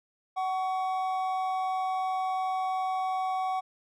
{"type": "tone pair together", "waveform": "triangle", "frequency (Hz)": [751, 1119.3], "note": ["F#5", "C#6"], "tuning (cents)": [26, 16], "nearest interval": "perfect fifth", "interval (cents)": 690, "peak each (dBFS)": [-26, -33], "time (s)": [0.36, 3.61], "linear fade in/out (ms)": 20, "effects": []}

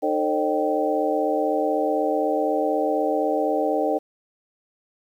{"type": "tone cluster", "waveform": "sine", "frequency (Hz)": [305.9, 444.9, 533, 609, 775], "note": ["D#4", "A4", "C5", "D#5", "G5"], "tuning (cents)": [-29, 19, 32, -37, -20], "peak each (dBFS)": -26, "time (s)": [0.02, 3.99], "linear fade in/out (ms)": 20, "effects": ["9-bit"]}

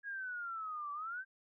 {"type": "exponential two-way sweep", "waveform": "sine", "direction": "down then up", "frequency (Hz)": [1661.2, 1147, 1589], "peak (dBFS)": -39, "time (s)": [0.03, 1.25], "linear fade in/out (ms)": 50, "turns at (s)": 0.92, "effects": []}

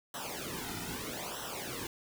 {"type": "noise with flanger", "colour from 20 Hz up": "pink", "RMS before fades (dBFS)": -40, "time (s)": [0.14, 1.87], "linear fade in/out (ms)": 2, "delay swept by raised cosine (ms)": [0.43, 1.83], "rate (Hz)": 0.79, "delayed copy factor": -0.9, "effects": []}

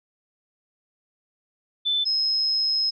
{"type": "tone pair in turn", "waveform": "sine", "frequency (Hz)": [3520, 5138], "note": ["A7", "E8"], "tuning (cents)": [0, -45], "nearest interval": "perfect fifth", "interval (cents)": 655, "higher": "second", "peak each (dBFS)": -20, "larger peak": "neither", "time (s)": [[1.85, 2.05], [2.05, 2.91]], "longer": "second", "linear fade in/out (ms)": 20, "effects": []}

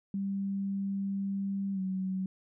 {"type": "tone with pitch glide", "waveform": "sine", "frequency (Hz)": [196.7, 188.47], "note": ["G3", "F#3"], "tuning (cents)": [6, 32], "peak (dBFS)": -30, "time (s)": [0.14, 2.26], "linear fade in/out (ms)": 2, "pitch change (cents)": -74, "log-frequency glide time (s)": [1.73, 1.8], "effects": []}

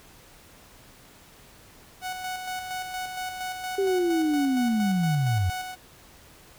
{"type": "tone with tremolo", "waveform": "sawtooth", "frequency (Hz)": 740, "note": "F#5", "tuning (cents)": 0, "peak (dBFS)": -26, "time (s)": [2.01, 5.76], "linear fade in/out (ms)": 50, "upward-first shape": "square", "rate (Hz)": 4.3, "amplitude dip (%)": 40}
{"type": "linear sweep", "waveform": "sine", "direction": "down", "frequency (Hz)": [397.2, 84.4], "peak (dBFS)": -21, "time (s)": [3.78, 5.5], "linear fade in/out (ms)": 5}
{"effects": ["pink hiss -52 dBFS RMS until 6.58 s"]}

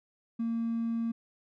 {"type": "tone with hard clipping", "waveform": "triangle", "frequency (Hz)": 229.9, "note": "A#3", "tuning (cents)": -24, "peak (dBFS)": -29, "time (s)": [0.39, 1.12], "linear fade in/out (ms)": 10, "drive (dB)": 4, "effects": []}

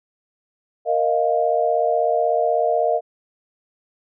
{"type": "chord", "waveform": "sine", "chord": "Bb suspended fourth", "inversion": "none", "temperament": "equal", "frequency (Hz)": [466.2, 622.3, 698.5], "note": ["Bb4", "Eb5", "F5"], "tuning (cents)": [0, 0, 0], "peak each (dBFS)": [-22, -20, -20], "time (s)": [0.85, 3.01], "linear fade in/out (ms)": 50, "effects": []}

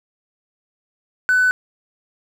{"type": "tone with hard clipping", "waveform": "triangle", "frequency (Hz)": 1500, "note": "F#6", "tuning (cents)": 23, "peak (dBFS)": -13, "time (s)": [1.29, 1.51], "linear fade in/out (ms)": 0, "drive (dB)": 4, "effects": []}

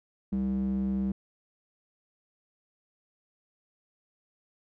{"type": "tone with band-pass filter", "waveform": "square", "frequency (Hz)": 65.41, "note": "C2", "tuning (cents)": 0, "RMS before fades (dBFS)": -29, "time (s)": [0.32, 1.12], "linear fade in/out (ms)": 5, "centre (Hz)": 220, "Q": 6.7, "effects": []}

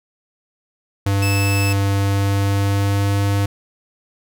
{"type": "tone with pitch glide", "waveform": "square", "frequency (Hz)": [99.1, 100.08], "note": ["G2", "G2"], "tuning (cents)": [19, 36], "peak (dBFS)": -16, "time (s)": [1.06, 3.46], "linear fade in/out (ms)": 5, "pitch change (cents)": 17, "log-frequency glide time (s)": [2.04, 3.23]}
{"type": "tone", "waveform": "sawtooth", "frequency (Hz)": 2625, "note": "E7", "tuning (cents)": -8, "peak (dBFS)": -19, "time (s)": [1.22, 1.73], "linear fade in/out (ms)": 5}
{"effects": []}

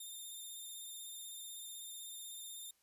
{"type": "tone with vibrato", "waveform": "5% pulse", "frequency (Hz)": 3627, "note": "A#7", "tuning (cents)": -48, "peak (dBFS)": -39, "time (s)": [0, 2.71], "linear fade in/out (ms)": 5, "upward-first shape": "square", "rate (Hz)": 16, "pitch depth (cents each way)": 20, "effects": ["white hiss -75 dBFS RMS until 2.82 s", "resampled to 32000 Hz"]}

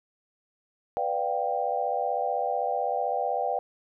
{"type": "chord", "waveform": "sine", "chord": "G dominant seventh", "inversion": "first", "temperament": "equal with one note detuned", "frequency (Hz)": [493.9, 587.3, 708.2, 784], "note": ["B4", "D5", "F5", "G5"], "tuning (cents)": [0, 0, 24, 0], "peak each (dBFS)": [-32, -32, -30, -29], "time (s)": [0.97, 3.59], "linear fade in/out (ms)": 0, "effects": []}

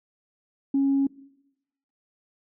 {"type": "tone", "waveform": "sine", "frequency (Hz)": 274.9, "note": "C#4", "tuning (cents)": -14, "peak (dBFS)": -18, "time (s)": [0.74, 1.07], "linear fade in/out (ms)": 5, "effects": ["noise-tail reverb RT60 0.9 s tail -21 dB re dry", "tanh soft clip ceiling -15 dBFS"]}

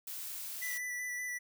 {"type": "noise", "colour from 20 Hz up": "blue", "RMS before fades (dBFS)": -42, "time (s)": [0.07, 0.78], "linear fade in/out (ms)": 5}
{"type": "tone with vibrato", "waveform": "square", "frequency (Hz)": 1975.5, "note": "B6", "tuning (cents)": 0, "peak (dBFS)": -37, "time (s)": [0.61, 1.39], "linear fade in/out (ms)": 20, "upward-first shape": "square", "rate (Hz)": 5.2, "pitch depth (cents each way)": 13}
{"effects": []}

